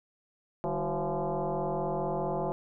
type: tone with frequency modulation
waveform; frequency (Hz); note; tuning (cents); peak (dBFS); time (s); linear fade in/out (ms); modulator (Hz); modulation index
sine; 152.7; D#3; -32; -28; 0.64-2.52; 0; 175; 4.4
effects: none